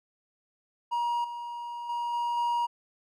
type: tone with level steps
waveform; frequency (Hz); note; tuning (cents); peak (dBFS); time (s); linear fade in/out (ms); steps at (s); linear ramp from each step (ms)
triangle; 951; A#5; +34; -24 / -33 / -27 / -25 / -23; 0.91-2.67; 20; 1.24 / 1.89 / 2.13 / 2.37; 5
effects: none